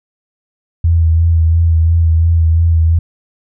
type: tone with vibrato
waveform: sine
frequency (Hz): 82.41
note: E2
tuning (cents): 0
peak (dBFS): -7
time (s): 0.84-2.99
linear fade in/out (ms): 5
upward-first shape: sine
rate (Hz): 2.9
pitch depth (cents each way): 31
effects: none